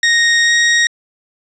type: tone with pitch glide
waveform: sawtooth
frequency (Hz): 1864.7 to 1876.6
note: A#6 to A#6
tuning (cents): 0 to +11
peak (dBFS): -6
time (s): 0.03-0.87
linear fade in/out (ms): 2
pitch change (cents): +11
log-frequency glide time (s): 0.44-0.52
effects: resampled to 16000 Hz + 7-bit